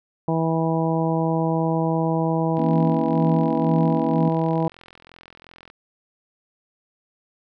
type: harmonic tone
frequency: 162.8 Hz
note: E3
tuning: 21 cents flat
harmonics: 1 / 2 / 3 / 4 / 5 / 6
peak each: -22 / -25 / -27 / -28 / -29 / -30 dBFS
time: 0.28-4.68 s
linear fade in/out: 2 ms
type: click train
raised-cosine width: 0.3 ms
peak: -28 dBFS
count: 135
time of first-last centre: 2.57-5.701 s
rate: 42.8 Hz
type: chord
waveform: sine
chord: A# diminished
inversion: second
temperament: equal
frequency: 164.81 / 233.1 / 277.2 Hz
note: E3 / A#3 / C#4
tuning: 0 / 0 / 0 cents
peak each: -25 / -25 / -25 dBFS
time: 2.58-4.29 s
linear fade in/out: 5 ms
effects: none